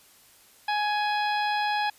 harmonic tone with a mistuned harmonic, 836 Hz, G#5, 11 cents sharp, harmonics 1 / 2 / 3 / 4 / 5 / 6, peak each -25 / -31 / -35 / -37 / -39 / -41 dBFS, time 0.68-1.9 s, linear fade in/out 5 ms, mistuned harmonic 5, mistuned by -33 cents, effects white hiss -56 dBFS RMS until 1.98 s + resampled to 32000 Hz

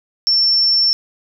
sine tone, 5410 Hz, E8, 44 cents sharp, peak -11 dBFS, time 0.27-0.93 s, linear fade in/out 0 ms, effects 8-bit

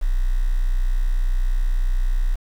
sine tone, 30.87 Hz, B0, in tune, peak -16 dBFS, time 0.01-2.36 s, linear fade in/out 20 ms, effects 7-bit

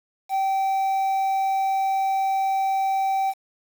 triangle tone with quantisation, 774 Hz, G5, 22 cents flat, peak -18 dBFS, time 0.29-3.34 s, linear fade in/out 50 ms, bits 7, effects none

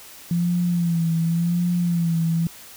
sine tone with vibrato, 170.1 Hz, F3, 45 cents flat, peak -18 dBFS, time 0.31-2.47 s, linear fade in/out 2 ms, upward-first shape sine, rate 0.9 Hz, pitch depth 58 cents each way, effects white hiss -43 dBFS RMS until 2.76 s

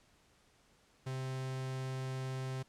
45% pulse tone, 131.1 Hz, C3, 4 cents sharp, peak -37 dBFS, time 1.06-2.63 s, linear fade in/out 10 ms, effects pink hiss -68 dBFS RMS until 2.68 s + low-pass 9000 Hz 12 dB/octave

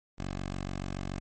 10% pulse tone, 46.96 Hz, F#1, 26 cents sharp, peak -26 dBFS, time 0.18-1.2 s, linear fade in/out 10 ms, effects MP3 32 kbps

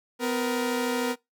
sawtooth tone pair together, 251.6 / 470.1 Hz, B3 / A#4, +32 / +15 cents, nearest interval major seventh, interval 1083 cents, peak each -24 dBFS, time 0.19-1.16 s, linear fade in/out 50 ms, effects noise-tail reverb RT60 0.2 s tail -24 dB re dry

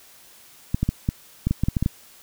clicks, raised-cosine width 5 ms, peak -8 dBFS, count 11, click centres 0.745 / 0.83 / 0.89 / 1.089 / 1.47 / 1.51 / 1.636 / 1.685 / 1.768 / 1.826 / 1.861 s, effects white hiss -50 dBFS RMS until 2.22 s

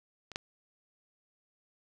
clicks, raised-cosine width 0.2 ms, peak -27 / -16 dBFS, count 2, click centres 0.317 / 0.359 s, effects none

